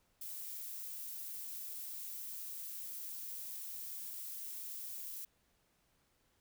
violet noise, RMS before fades -45 dBFS, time 0.21-5.25 s, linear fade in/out 5 ms, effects pink hiss -75 dBFS RMS until 6.4 s

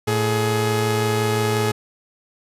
sawtooth tone pair together, 111.8 / 421.5 Hz, A2 / G#4, +28 / +26 cents, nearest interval octave + major seventh, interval 2298 cents, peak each -17 dBFS, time 0.07-1.72 s, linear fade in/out 10 ms, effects resampled to 32000 Hz

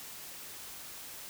silence, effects white hiss -46 dBFS RMS until 1.29 s

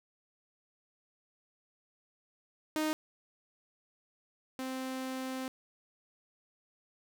sawtooth tone pair in turn, 309.7 / 260.7 Hz, D#4 / C4, -8 / -6 cents, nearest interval minor third, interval 298 cents, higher first, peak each -26 / -32 dBFS, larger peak first, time 2.76-2.93 / 4.59-5.48 s, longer second, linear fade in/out 0 ms, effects none

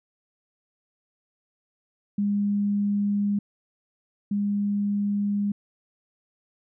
sine tone pair in turn, 203.5 / 203.5 Hz, G#3 / G#3, -35 / -35 cents, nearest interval unison, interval 0 cents, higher neither, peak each -21 / -22 dBFS, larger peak first, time 2.18-3.39 / 4.31-5.52 s, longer neither, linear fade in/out 5 ms, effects none

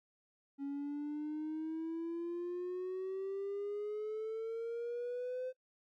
triangle exponential sweep, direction up, 277.2 to 515 Hz, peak -34 dBFS, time 0.58-5.53 s, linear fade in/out 50 ms, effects noise-tail reverb RT60 0.1 s tail -24 dB re dry + tanh soft clip ceiling -33 dBFS

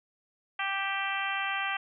harmonic tone with a mistuned harmonic, 392 Hz, G4, in tune, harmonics 2 / 3 / 4 / 5 / 6 / 7 / 8, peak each -36 / -36 / -35 / -36 / -38 / -37 / -40 dBFS, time 0.59-1.77 s, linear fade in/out 5 ms, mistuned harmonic 7, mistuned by -29 cents, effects none

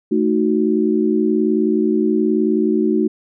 sine chord, D# diminished, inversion second, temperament equal, 220 / 311.1 / 370 Hz, A3 / D#4 / F#4, 0 / 0 / 0 cents, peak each -18 dBFS, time 0.11-3.08 s, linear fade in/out 10 ms, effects none

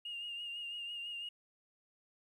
sine tone with vibrato, 2830 Hz, F7, 22 cents sharp, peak -39 dBFS, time 0.05-1.29 s, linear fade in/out 5 ms, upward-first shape triangle, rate 6 Hz, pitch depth 40 cents each way, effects tanh soft clip ceiling -36 dBFS + 12-bit

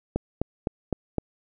click train, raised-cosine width 2 ms, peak -11 dBFS, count 5, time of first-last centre 0.16-1.183 s, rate 3.91 Hz, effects none

